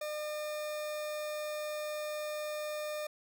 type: tone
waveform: 40% pulse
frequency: 604 Hz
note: D5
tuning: 48 cents sharp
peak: -35 dBFS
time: 0.01-3.07 s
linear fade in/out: 5 ms
effects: none